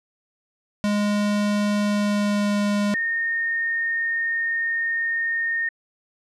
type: tone with pitch glide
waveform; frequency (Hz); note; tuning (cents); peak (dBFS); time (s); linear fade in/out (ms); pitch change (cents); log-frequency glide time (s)
square; 206.6 to 205.1; G#3 to G#3; -9 to -21; -20; 0.84-2.94; 0; -12; 1.8-2.56
type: tone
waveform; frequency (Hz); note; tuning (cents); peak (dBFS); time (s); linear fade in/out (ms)
sine; 1837; A#6; -26; -21; 2.94-5.69; 5
effects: low-pass 8000 Hz 12 dB/octave